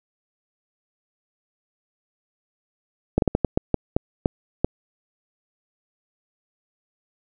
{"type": "slowing click train", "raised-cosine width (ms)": 2, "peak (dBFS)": -4, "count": 10, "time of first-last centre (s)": [3.18, 4.646], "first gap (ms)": 42, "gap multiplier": 1.32, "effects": []}